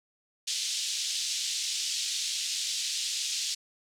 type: band-pass noise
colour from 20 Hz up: pink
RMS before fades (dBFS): -32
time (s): 0.47-3.55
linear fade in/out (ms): 10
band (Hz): 3300 to 7600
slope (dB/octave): 24
effects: none